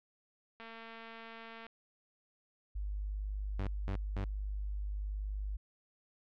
click train, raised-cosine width 0.3 ms, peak -33 dBFS, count 243, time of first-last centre 0.6-1.666 s, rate 227 Hz
sine tone, 50.5 Hz, G#1, 48 cents flat, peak -35 dBFS, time 2.75-5.57 s, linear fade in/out 10 ms
sawtooth tone bursts, 97.9 Hz, G2, 2 cents flat, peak -33 dBFS, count 3, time 3.59-4.248 s, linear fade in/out 5 ms, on 86 ms, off 200 ms
effects low-pass 3000 Hz 12 dB/octave

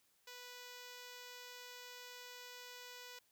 5% pulse tone, 492.9 Hz, B4, 3 cents flat, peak -39 dBFS, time 0.27-3.19 s, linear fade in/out 5 ms, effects white hiss -75 dBFS RMS until 3.31 s

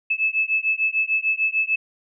sine beating tone pair, 2606 / 2612.7 Hz, E7 / E7, -20 / -16 cents, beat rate 6.7 Hz, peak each -22 dBFS, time 0.1-1.76 s, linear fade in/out 10 ms, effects none

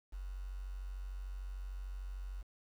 sine tone with quantisation, 46.69 Hz, F#1, 16 cents sharp, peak -40 dBFS, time 0.12-2.43 s, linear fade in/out 20 ms, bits 10, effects none

